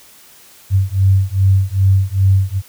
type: beating tone pair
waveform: sine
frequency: 95.1 / 97.6 Hz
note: F#2 / G2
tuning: +48 / -7 cents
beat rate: 2.5 Hz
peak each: -13 dBFS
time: 0.7-2.62 s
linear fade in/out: 50 ms
effects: white hiss -44 dBFS RMS until 2.68 s